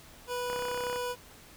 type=tone; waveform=25% pulse; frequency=491.7 Hz; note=B4; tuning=8 cents flat; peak=-28 dBFS; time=0.27-1.16 s; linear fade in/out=50 ms
type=click train; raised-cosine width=0.5 ms; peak=-24 dBFS; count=16; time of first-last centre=0.5-0.96 s; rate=32.6 Hz
effects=pink hiss -53 dBFS RMS until 1.56 s